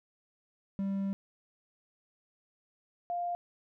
triangle / sine tone pair in turn, 196 / 700.1 Hz, G3 / F5, 0 / +4 cents, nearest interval octave + minor seventh, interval 2204 cents, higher second, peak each -28 / -31 dBFS, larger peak first, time 0.79-1.13 / 3.1-3.35 s, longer first, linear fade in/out 0 ms, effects none

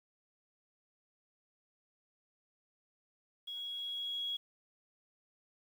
sine tone with level ramp, 3322 Hz, G#7, in tune, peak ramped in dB -40 to -34 dBFS, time 3.47-4.37 s, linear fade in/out 10 ms, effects 10-bit

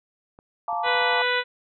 clicks, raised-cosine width 1 ms, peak -33 dBFS, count 6, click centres 0.389 / 0.729 / 0.864 / 0.951 / 1.02 / 1.132 s
sine chord, Bb major seventh, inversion second, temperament just, 699.2 / 874.1 / 932.3 / 1165.4 Hz, F5 / A5 / Bb5 / D6, +2 / -12 / 0 / -14 cents, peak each -28 / -28 / -33 / -31 dBFS, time 0.68-1.22 s, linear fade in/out 2 ms
harmonic tone, 493.9 Hz, B4, in tune, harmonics 1 / 2 / 3 / 4 / 5 / 6 / 7 / 8, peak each -27 / -29 / -26 / -27 / -31 / -33 / -32 / -34 dBFS, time 0.83-1.44 s, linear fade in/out 50 ms
effects none

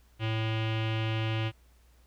square tone with low-pass filter, 110.9 Hz, A2, 14 cents sharp, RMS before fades -30 dBFS, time 0.19-1.52 s, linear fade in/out 50 ms, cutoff 2900 Hz, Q 4.2, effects added 60 Hz sine -58 dBFS peak until 2.06 s + pink hiss -67 dBFS RMS until 2.06 s

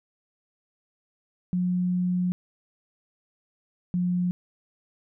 sine tone pair in turn, 180 / 178.55 Hz, F#3 / F3, -47 / +39 cents, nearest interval unison, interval 14 cents, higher first, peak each -22 dBFS, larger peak neither, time 1.53-2.32 / 3.94-4.31 s, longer first, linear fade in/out 0 ms, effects none

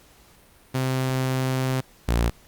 sawtooth tone pair in turn, 130.4 / 58.09 Hz, C3 / A#1, -5 / -5 cents, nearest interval octave + major second, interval 1400 cents, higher first, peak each -18 / -15 dBFS, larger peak second, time 0.74-1.81 / 2.08-2.3 s, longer first, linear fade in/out 10 ms, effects pink hiss -54 dBFS RMS until 2.47 s + Opus 48 kbps

